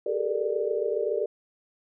sine tone cluster, 392.8 / 426.7 / 446.4 / 474 / 591 Hz, G4 / G#4 / A4 / A#4 / D5, +4 / +47 / +25 / +29 / +11 cents, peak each -31 dBFS, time 0.06-1.26 s, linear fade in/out 5 ms, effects none

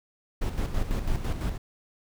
brown noise with tremolo, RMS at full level -26 dBFS, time 0.41-1.58 s, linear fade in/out 10 ms, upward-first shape square, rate 6 Hz, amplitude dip 55%, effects none

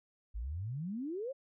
sine exponential sweep, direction up, 49.01 to 567 Hz, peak -36 dBFS, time 0.34-1.33 s, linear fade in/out 20 ms, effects none

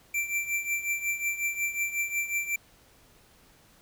square tone with tremolo, 2348 Hz, D7, 1 cent flat, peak -25 dBFS, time 0.14-2.56 s, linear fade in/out 5 ms, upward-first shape triangle, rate 5.5 Hz, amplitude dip 80%, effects pink hiss -59 dBFS RMS until 3.81 s

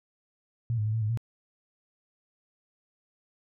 sine tone with pitch steps, 116.9 / 106.2 / 108.4 / 112.7 / 106.4 / 115.9 Hz, A#2 / G#2 / A2 / A2 / G#2 / A#2, +5 / +39 / -25 / +42 / +42 / -10 cents, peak -25 dBFS, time 0.7-1.174 s, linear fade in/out 0 ms, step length 79 ms, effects none

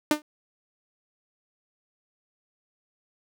sawtooth tone with exponential decay, 301.1 Hz, D4, 43 cents sharp, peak -12 dBFS, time 0.11-0.22 s, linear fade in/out 2 ms, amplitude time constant 23 ms, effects none

